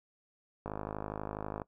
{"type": "click train", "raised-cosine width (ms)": 1, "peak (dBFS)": -23, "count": 51, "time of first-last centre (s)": [0.66, 1.618], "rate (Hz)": 52.2, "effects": ["noise-tail reverb RT60 0.1 s tail -20 dB re dry"]}